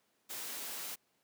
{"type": "noise", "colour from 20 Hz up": "white", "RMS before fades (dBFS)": -42, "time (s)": [0.29, 0.96], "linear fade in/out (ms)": 20, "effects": ["pink hiss -75 dBFS RMS until 1.23 s", "high-pass 200 Hz 12 dB/octave"]}